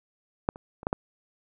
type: clicks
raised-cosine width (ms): 1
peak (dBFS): -9 / -28 / -27 / -12 / -11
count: 5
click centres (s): 0.489 / 0.559 / 0.831 / 0.869 / 0.929
effects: none